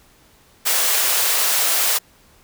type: high-pass noise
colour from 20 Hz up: white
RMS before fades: -18 dBFS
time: 0.65-1.99 s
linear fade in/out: 20 ms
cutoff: 450 Hz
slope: 24 dB/octave
effects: pink hiss -53 dBFS RMS until 2.43 s